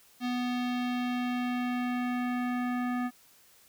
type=tone with low-pass filter sweep; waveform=square; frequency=246.9 Hz; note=B3; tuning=in tune; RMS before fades=-31 dBFS; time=0.2-3.11 s; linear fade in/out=50 ms; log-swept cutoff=4000 to 1700 Hz; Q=1.5; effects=white hiss -60 dBFS RMS until 3.68 s